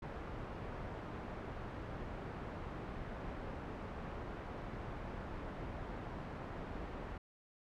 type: low-pass noise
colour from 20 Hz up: pink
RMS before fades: -45 dBFS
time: 0.02-7.18 s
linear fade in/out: 5 ms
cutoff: 1400 Hz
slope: 12 dB/octave
effects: none